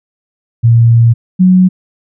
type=tone pair in turn; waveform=sine; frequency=116.4 / 184.34 Hz; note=A#2 / F#3; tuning=-2 / -6 cents; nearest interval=minor sixth; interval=796 cents; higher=second; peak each=-3 dBFS; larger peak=neither; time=0.63-1.14 / 1.39-1.69 s; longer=first; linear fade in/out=20 ms; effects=none